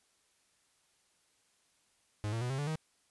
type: tone with pitch steps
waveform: 45% pulse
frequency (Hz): 105 / 113.84 / 123.43 / 133.83 / 145.1 / 157.32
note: G#2 / A#2 / B2 / C3 / D3 / D#3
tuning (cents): +19 / -41 / -1 / +39 / -21 / +19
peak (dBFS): -33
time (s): 2.24-2.756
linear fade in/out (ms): 0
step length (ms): 86
effects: white hiss -72 dBFS RMS until 3.1 s + resampled to 24000 Hz